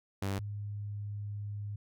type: tone pair in turn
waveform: sawtooth / sine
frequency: 98 / 102.93 Hz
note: G2 / G#2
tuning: 0 / -15 cents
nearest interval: minor second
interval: 85 cents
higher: second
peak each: -28 / -36 dBFS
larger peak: first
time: 0.22-0.39 / 0.39-1.76 s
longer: second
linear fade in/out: 5 ms
effects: none